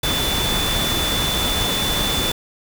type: tone in noise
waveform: sine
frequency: 3493 Hz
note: A7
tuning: 13 cents flat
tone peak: -22 dBFS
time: 0.03-2.32 s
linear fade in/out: 5 ms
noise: pink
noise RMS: -22 dBFS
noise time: 0.03-2.32 s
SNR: -3 dB
effects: none